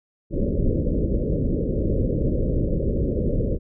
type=low-pass noise; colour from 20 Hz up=pink; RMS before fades=-22 dBFS; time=0.3-3.59 s; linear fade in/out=50 ms; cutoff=570 Hz; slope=96 dB/octave; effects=none